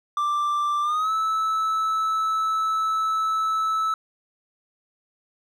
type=tone with pitch glide; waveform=triangle; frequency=1178 to 1307.1 Hz; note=D6 to E6; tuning=+5 to -15 cents; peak=-19 dBFS; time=0.17-3.94 s; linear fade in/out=2 ms; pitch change=+180 cents; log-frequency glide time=0.82-1.12 s; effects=none